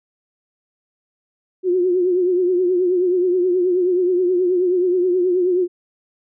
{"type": "tone with vibrato", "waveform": "sine", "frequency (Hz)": 361.6, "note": "F#4", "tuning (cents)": -40, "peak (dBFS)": -14, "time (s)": [1.63, 5.68], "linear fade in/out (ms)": 50, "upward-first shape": "triangle", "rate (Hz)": 9.4, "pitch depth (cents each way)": 75, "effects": []}